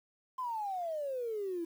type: exponential sweep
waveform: triangle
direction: down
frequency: 1046.5 to 327.6 Hz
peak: -30 dBFS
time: 0.38-1.65 s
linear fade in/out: 10 ms
effects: tanh soft clip ceiling -32 dBFS + 10-bit